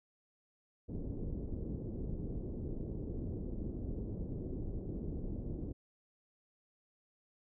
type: low-pass noise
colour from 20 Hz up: pink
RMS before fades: -40 dBFS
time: 0.88-5.73 s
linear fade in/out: 20 ms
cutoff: 410 Hz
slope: 24 dB/octave
effects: none